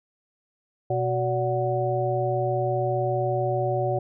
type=harmonic tone with a mistuned harmonic; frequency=123.47 Hz; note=B2; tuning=in tune; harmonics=1 / 3 / 5 / 6; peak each=-27 / -28 / -27 / -28 dBFS; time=0.9-3.99 s; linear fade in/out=5 ms; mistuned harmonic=5; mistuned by=-120 cents; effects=none